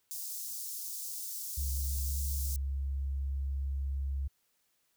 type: high-pass noise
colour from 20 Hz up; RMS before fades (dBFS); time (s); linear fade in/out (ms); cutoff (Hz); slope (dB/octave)
white; -40; 0.11-2.56; 0; 5200; 24
type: tone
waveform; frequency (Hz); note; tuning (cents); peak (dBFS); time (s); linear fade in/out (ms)
sine; 68.4; C#2; -23; -31; 1.57-4.28; 10
effects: white hiss -75 dBFS RMS until 4.96 s